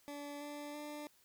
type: tone with pitch steps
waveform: 20% pulse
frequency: 288.5 / 292.5 / 296.6 Hz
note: D4 / D4 / D4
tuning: -31 / -7 / +17 cents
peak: -39 dBFS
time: 0.08-1.07 s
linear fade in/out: 0 ms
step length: 330 ms
effects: white hiss -69 dBFS RMS until 1.24 s